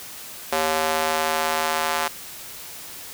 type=tone with high-pass filter sweep; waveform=square; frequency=79 Hz; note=D#2; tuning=27 cents sharp; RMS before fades=-23 dBFS; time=0.52-2.08 s; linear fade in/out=5 ms; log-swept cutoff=580 to 870 Hz; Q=1.3; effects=white hiss -38 dBFS RMS until 3.13 s